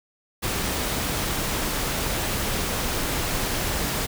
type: noise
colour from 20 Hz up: pink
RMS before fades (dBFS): -26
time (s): 0.42-4.07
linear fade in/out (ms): 20
effects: none